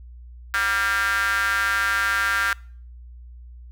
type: tone with high-pass filter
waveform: square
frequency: 106.7 Hz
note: G#2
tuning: 47 cents sharp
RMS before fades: -22 dBFS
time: 0.54-2.53 s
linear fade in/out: 0 ms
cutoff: 1500 Hz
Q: 7.8
effects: noise-tail reverb RT60 0.5 s tail -24 dB re dry + added 60 Hz sine -39 dBFS peak until 3.71 s